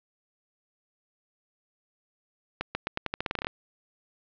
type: accelerating click train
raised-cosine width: 0.3 ms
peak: -12 dBFS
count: 14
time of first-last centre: 2.61-3.469 s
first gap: 140 ms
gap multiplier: 0.86
effects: low-pass 4000 Hz 12 dB/octave